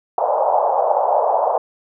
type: band-pass noise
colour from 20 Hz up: white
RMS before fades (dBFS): -17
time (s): 0.18-1.58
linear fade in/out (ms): 2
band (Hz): 530 to 900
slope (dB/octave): 48
effects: none